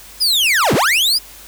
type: linear two-way sweep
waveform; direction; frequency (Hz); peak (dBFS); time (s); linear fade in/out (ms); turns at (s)
40% pulse; down then up; 5120 to 87.1 to 5120; -11; 0.2-1.19; 20; 0.74
effects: added 50 Hz sine -46 dBFS peak until 1.47 s + white hiss -39 dBFS RMS until 1.47 s